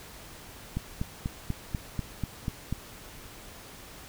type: click train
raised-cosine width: 5 ms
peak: -17 dBFS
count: 9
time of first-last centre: 0.77-2.726 s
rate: 4.09 Hz
effects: pink hiss -47 dBFS RMS until 4.08 s